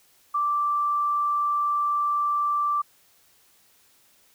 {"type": "tone", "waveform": "sine", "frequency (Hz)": 1172, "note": "D6", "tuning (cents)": -4, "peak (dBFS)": -21, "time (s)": [0.34, 2.82], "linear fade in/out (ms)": 10, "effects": ["white hiss -60 dBFS RMS until 4.34 s"]}